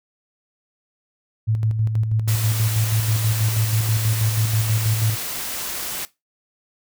sine tone with tremolo, 110 Hz, A2, in tune, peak -16 dBFS, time 1.47-5.16 s, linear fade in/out 20 ms, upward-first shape square, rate 6.2 Hz, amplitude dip 45%
white noise, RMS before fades -28 dBFS, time 2.28-6.05 s, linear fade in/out 0 ms
effects noise-tail reverb RT60 0.2 s tail -18 dB re dry

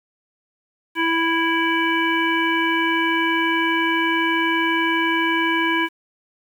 harmonic tone, 329.6 Hz, E4, in tune, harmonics 1 / 3 / 5 / 7 / 9, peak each -22 / -23 / -23 / -24 / -28 dBFS, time 0.95-5.89 s, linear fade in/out 50 ms, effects 8-bit

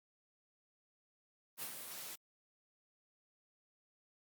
white noise with ADSR envelope, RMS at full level -41 dBFS, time 1.57-2.16 s, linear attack 54 ms, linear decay 73 ms, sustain -6 dB, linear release 21 ms, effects high-pass 150 Hz 12 dB/octave + Opus 32 kbps

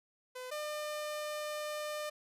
sawtooth tone pair in turn, 506 / 601.7 Hz, B4 / D5, +42 / +42 cents, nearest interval minor third, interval 300 cents, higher second, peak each -38 / -33 dBFS, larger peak second, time 0.35-0.51 / 0.51-2.1 s, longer second, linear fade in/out 10 ms, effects resampled to 32000 Hz

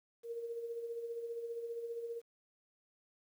sine tone with tremolo, 466.2 Hz, A#4, in tune, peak -37 dBFS, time 0.23-2.22 s, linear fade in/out 50 ms, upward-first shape sine, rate 15 Hz, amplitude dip 50%, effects 11-bit

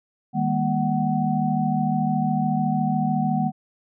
sine tone cluster, 156 / 201.9 / 235.7 / 749 Hz, D#3 / G#3 / A#3 / F#5, +5 / -49 / +19 / +21 cents, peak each -25 dBFS, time 0.33-3.52 s, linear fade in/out 50 ms, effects none

